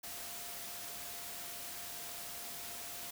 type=tone in noise; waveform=sine; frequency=696 Hz; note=F5; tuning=6 cents flat; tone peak=-56 dBFS; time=0.03-3.11 s; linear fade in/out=10 ms; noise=white; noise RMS=-45 dBFS; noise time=0.03-3.11 s; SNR=-14 dB; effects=none